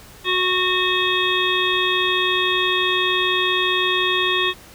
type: harmonic tone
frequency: 367.1 Hz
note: F#4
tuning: 14 cents flat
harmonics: 1 / 3 / 5 / 7 / 9 / 10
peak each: -24 / -24 / -24 / -24 / -24 / -24 dBFS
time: 0.24-4.54 s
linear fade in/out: 50 ms
effects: pink hiss -44 dBFS RMS until 4.74 s